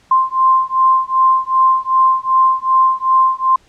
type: beating tone pair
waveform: sine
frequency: 1046.5 / 1049.1 Hz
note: C6 / C6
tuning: 0 / +4 cents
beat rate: 2.6 Hz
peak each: -13 dBFS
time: 0.11-3.56 s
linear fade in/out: 5 ms
effects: pink hiss -52 dBFS RMS until 3.68 s + low-pass 7000 Hz 12 dB/octave